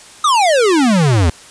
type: exponential sweep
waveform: square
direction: down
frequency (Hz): 1281 to 77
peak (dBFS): -10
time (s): 0.24-1.3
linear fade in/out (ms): 5
effects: white hiss -39 dBFS RMS until 1.5 s + resampled to 22050 Hz